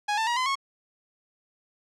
sawtooth tone with pitch steps, 830.6 / 890.2 / 954.1 / 1022.6 / 1096 Hz, G#5 / A5 / A#5 / C6 / C#6, 0 / +20 / +40 / -40 / -20 cents, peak -20 dBFS, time 0.08-0.555 s, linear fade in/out 10 ms, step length 95 ms, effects low-pass 6000 Hz 12 dB/octave

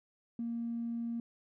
triangle tone with tanh clipping, 233.3 Hz, A#3, 2 cents sharp, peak -34 dBFS, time 0.39-1.2 s, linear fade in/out 2 ms, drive 4 dB, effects none

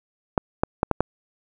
clicks, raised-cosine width 1 ms, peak -4 dBFS, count 5, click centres 0.378 / 0.635 / 0.831 / 0.913 / 1.006 s, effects none

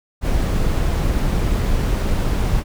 brown noise, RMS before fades -18 dBFS, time 0.21-2.64 s, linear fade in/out 50 ms, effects none

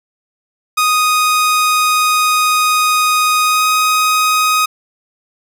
sawtooth tone with pitch glide, 1244.5 to 1253.9 Hz, D#6 to D#6, 0 to +13 cents, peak -7 dBFS, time 0.77-4.66 s, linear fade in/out 10 ms, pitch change +13 cents, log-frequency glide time 3.44-3.65 s, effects none

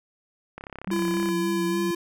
click train, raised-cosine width 0.5 ms, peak -22 dBFS, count 25, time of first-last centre 0.58-1.288 s, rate 33.9 Hz
sine tone with vibrato, 187.8 Hz, F#3, 26 cents sharp, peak -27 dBFS, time 0.87-1.91 s, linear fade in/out 2 ms, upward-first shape sine, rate 3.5 Hz, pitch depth 76 cents each way
square tone with pitch glide, 338.1 to 342.4 Hz, E4 to F4, +44 to -34 cents, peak -25 dBFS, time 0.91-1.95 s, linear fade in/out 5 ms, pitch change +22 cents, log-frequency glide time 1.68-1.8 s
effects none

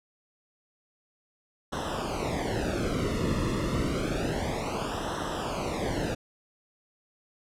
brown noise with flanger, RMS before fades -30 dBFS, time 1.72-6.15 s, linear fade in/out 10 ms, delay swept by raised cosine 0.43 to 1.31 ms, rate 0.29 Hz, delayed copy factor -0.95, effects low-pass 10000 Hz 12 dB/octave

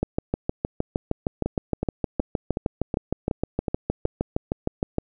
two click trains, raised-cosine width 2 ms, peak -9 / -11 dBFS, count 33 / 8, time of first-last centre 0.03-4.984 / 1.46-4.053 s, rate 6.46 / 2.7 Hz, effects none

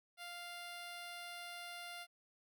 10% pulse tone, 698.5 Hz, F5, in tune, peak -38 dBFS, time 0.17-2.07 s, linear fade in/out 50 ms, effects none

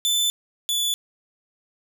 sawtooth tone pair in turn, 3520 / 3460 Hz, A7 / A7, 0 / -30 cents, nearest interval unison, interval 30 cents, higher first, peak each -16 / -18 dBFS, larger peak first, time 0.05-0.3 / 0.69-0.94 s, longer neither, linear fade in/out 0 ms, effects none

